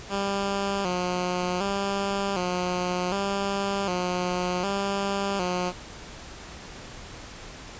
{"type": "tone with vibrato", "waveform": "10% pulse", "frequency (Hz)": 188.8, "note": "F#3", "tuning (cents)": 35, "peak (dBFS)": -17, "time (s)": [0.09, 5.73], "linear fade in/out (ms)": 50, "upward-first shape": "square", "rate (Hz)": 0.66, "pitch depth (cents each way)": 85, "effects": ["pink hiss -42 dBFS RMS until 7.79 s", "resampled to 16000 Hz"]}